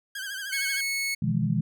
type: tone with vibrato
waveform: sawtooth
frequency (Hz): 1584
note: G6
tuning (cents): +18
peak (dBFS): -29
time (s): 0.15-0.81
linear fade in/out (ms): 5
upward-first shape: triangle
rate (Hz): 13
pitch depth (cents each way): 95
type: tone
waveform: sawtooth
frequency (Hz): 2200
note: C#7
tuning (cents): -14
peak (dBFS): -23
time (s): 0.52-1.15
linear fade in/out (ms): 10
type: chord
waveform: sine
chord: E major seventh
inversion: second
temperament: equal with one note detuned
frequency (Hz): 123.47 / 155.56 / 169.06 / 207.7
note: B2 / D#3 / E3 / G#3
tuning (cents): 0 / 0 / +44 / 0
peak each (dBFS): -28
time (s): 1.22-1.61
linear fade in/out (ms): 5
effects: none